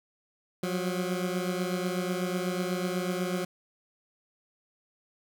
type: beating tone pair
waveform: 20% pulse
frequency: 179.2 / 187.3 Hz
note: F3 / F#3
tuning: +45 / +21 cents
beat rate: 8.1 Hz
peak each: -25 / -29 dBFS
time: 0.63-3.45 s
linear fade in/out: 5 ms
effects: none